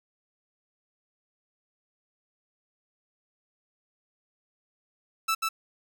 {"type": "tone with echo", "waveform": "sawtooth", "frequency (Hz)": 1318.5, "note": "E6", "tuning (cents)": 0, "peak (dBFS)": -20, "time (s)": [5.28, 5.35], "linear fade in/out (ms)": 10, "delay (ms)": 140, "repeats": 1, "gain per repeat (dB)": -2, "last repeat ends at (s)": 5.49, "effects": []}